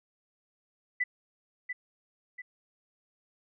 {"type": "tone with echo", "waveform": "sine", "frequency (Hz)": 1991, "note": "B6", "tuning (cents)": 14, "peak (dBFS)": -25, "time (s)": [1, 1.04], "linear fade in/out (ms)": 10, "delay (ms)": 690, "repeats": 2, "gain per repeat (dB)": -7, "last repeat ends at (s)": 2.42, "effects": []}